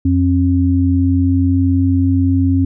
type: tone pair together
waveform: sine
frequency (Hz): 89.7 / 268.8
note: F2 / C4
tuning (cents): +47 / +47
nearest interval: octave + perfect fifth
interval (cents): 1900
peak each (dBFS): -13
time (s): 0.05-2.65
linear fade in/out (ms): 5
effects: none